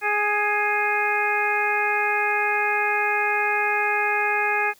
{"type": "harmonic tone with a mistuned harmonic", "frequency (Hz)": 415.3, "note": "G#4", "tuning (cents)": 0, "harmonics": [1, 2, 3, 4, 5, 6], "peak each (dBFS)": [-29, -25, -30, -25, -28, -26], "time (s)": [0.01, 4.74], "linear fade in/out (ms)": 50, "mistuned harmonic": 5, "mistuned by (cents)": 31, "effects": ["white hiss -55 dBFS RMS until 4.79 s"]}